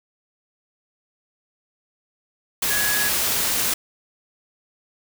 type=tone in noise; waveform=sine; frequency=1675 Hz; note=G#6; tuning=14 cents sharp; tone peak=-24 dBFS; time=2.7-3.09 s; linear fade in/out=5 ms; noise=white; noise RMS=-22 dBFS; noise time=2.62-3.74 s; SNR=-5 dB; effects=none

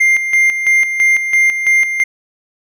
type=tone with tremolo; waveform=triangle; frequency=2100 Hz; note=C7; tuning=6 cents sharp; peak=-6 dBFS; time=0-2.04 s; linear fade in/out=10 ms; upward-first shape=square; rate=3 Hz; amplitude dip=60%; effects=none

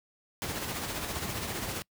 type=noise with tremolo; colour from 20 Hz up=pink; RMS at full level=-33 dBFS; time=0.42-1.82 s; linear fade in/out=0 ms; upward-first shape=sine; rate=15 Hz; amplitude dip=40%; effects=noise-tail reverb RT60 0.1 s tail -25 dB re dry + high-pass 60 Hz 12 dB/octave

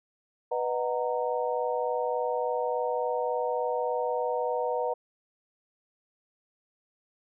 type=chord; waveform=sine; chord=B major seventh; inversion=none; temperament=just; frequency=493.9 / 617.4 / 740.8 / 926 Hz; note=B4 / D#5 / F#5 / A#5; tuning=0 / -14 / +2 / -12 cents; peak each=-29 / -33 / -34 / -33 dBFS; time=0.51-4.94 s; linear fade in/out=10 ms; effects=none

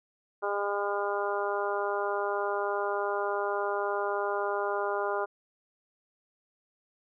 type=harmonic tone; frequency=202.6 Hz; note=G#3; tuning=43 cents flat; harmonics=2 / 3 / 4 / 5 / 6 / 7; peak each=-32 / -34 / -35 / -36 / -37 / -37 dBFS; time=0.42-5.26 s; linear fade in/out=20 ms; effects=none

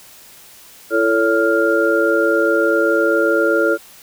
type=tone cluster; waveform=sine; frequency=336.2 / 443.8 / 564 / 1400 Hz; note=E4 / A4 / C#5 / F6; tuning=+34 / +15 / +30 / +4 cents; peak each=-18 dBFS; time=0.9-3.78 s; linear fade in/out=50 ms; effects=white hiss -43 dBFS RMS until 4.02 s

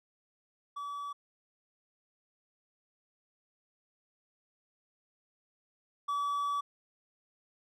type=tone pair in turn; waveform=triangle; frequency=1146 / 1146 Hz; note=D6 / D6; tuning=-43 / -43 cents; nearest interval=unison; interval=0 cents; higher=neither; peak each=-35 / -28 dBFS; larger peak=second; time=0.76-1.13 / 6.08-6.61 s; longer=second; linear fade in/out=10 ms; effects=none

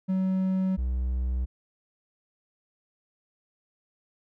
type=tone pair in turn; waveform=triangle; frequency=188.3 / 62.84 Hz; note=F#3 / B1; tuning=+31 / +31 cents; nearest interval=octave + perfect fifth; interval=1900 cents; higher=first; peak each=-21 / -23 dBFS; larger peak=first; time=0.08-0.77 / 0.77-1.46 s; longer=neither; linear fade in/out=20 ms; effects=none

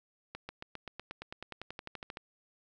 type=accelerating click train; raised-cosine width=0.3 ms; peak=-25 dBFS; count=19; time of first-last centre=0.35-2.171 s; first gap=140 ms; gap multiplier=0.96; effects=none

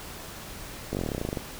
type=slowing click train; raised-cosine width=2 ms; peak=-16 dBFS; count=16; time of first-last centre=0.93-1.372 s; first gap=19 ms; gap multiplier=1.06; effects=pink hiss -41 dBFS RMS until 1.59 s

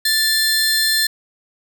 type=tone pair together; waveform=sawtooth; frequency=1760 / 4186 Hz; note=A6 / C8; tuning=0 / 0 cents; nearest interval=octave + minor third; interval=1500 cents; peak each=-15 / -14 dBFS; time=0.05-1.07 s; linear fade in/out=5 ms; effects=none

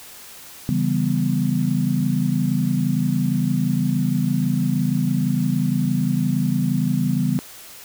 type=chord; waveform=sine; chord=C# half-diminished seventh; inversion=none; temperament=equal; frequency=138.59 / 164.81 / 196 / 246.9 Hz; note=C#3 / E3 / G3 / B3; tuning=0 / 0 / 0 / 0 cents; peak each=-23 dBFS; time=0.69-7.39 s; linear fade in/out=0 ms; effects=white hiss -41 dBFS RMS until 7.84 s

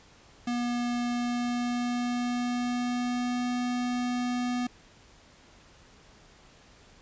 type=tone with pitch glide; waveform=square; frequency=241.5 to 246 Hz; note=B3 to B3; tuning=-39 to -7 cents; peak=-28 dBFS; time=0.47-4.67 s; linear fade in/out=5 ms; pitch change=+32 cents; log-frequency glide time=1.06-3.48 s; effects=pink hiss -56 dBFS RMS until 7.01 s + resampled to 16000 Hz

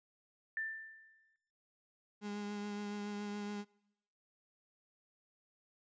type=tone with exponential decay; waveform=sine; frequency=1778 Hz; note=A6; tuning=18 cents sharp; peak=-34 dBFS; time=0.57-1.36 s; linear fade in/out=1 ms; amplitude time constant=170 ms
type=tone with vibrato; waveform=35% pulse; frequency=205.9 Hz; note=G#3; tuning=15 cents flat; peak=-38 dBFS; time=2.21-3.65 s; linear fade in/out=50 ms; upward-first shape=triangle; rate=7.1 Hz; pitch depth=19 cents each way
effects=noise-tail reverb RT60 1.0 s tail -26 dB re dry + resampled to 16000 Hz

